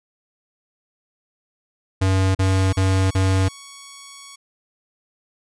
square tone bursts, 95.1 Hz, F#2, 48 cents sharp, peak -16 dBFS, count 4, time 2.01-3.487 s, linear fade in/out 10 ms, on 340 ms, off 39 ms
5% pulse tone, 1116 Hz, C#6, 11 cents sharp, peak -26 dBFS, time 2.43-4.36 s, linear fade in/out 10 ms
effects resampled to 22050 Hz

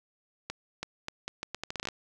accelerating click train, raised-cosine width 0.2 ms, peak -17 dBFS, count 14, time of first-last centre 0.5-1.887 s, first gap 330 ms, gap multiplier 0.77, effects none

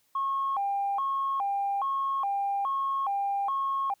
sine tone with vibrato, 932.3 Hz, A#5, in tune, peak -25 dBFS, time 0.15-3.94 s, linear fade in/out 5 ms, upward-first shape square, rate 1.2 Hz, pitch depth 270 cents each way, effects tanh soft clip ceiling -21 dBFS + white hiss -69 dBFS RMS until 4 s

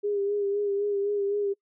sine tone with vibrato, 405.1 Hz, G#4, 43 cents flat, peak -24 dBFS, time 0.03-1.54 s, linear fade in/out 20 ms, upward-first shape sine, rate 3.9 Hz, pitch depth 35 cents each way, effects noise-tail reverb RT60 0.1 s tail -25 dB re dry

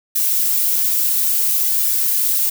violet noise with flanger, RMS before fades -17 dBFS, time 0.15-2.5 s, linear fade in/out 10 ms, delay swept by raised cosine 1.7 to 4.8 ms, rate 0.59 Hz, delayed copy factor +0.6, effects none

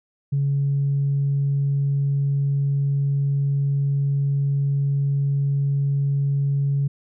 sine tone, 140 Hz, C#3, 18 cents sharp, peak -17 dBFS, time 0.32-6.88 s, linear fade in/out 10 ms, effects tanh soft clip ceiling -14 dBFS

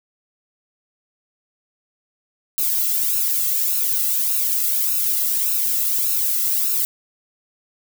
violet noise with flanger, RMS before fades -20 dBFS, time 2.58-6.85 s, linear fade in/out 0 ms, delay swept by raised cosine 0.74 to 1.52 ms, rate 1.7 Hz, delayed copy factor +0.7, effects none

